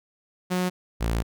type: tone pair in turn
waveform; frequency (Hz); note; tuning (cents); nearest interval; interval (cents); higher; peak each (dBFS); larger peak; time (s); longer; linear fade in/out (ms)
sawtooth; 181.7 / 56.71; F#3 / A#1; -31 / -47; octave + minor sixth; 2016; first; -19; neither; 0.5-0.7 / 1-1.23; second; 20
effects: none